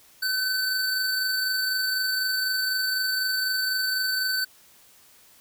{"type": "tone pair together", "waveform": "square", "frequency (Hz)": [1524, 4548], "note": ["G6", "C#8"], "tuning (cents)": [-49, 44], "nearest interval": "octave + perfect fifth", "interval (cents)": 1893, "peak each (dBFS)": -27, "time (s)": [0.22, 4.45], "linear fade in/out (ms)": 10, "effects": ["white hiss -55 dBFS RMS until 5.4 s"]}